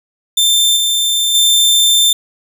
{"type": "tone with level steps", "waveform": "sawtooth", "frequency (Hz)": 3573, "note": "A7", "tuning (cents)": 26, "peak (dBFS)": [-6, -9, -5], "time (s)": [0.37, 2.13], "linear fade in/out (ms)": 5, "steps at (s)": [0.76, 1.34], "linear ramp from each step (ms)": 10, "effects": []}